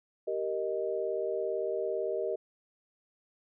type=chord; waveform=sine; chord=Eb major; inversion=first; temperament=just; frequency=388.9 / 466.7 / 622.3 Hz; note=G4 / Bb4 / Eb5; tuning=-14 / +2 / 0 cents; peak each=-34 dBFS; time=0.27-2.36 s; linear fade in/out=10 ms; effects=none